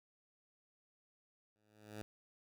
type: tone with exponential growth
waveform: 10% pulse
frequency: 106.2 Hz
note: G#2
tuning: 39 cents sharp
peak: -35 dBFS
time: 1.56-2.02 s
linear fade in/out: 0 ms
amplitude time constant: 100 ms
effects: none